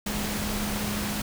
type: tone in noise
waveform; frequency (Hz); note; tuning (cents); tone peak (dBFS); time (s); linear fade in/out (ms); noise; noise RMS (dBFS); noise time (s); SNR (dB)
sine; 207.7; G#3; 0; -31; 0.06-1.22; 5; pink; -31; 0.06-1.22; -3
effects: none